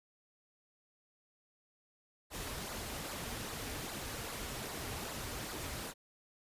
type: noise with flanger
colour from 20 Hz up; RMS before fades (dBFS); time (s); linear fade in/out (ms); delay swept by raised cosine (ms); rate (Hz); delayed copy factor
pink; -42; 2.3-5.94; 50; 0.33 to 6.03; 2.5; -0.55
effects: resampled to 32000 Hz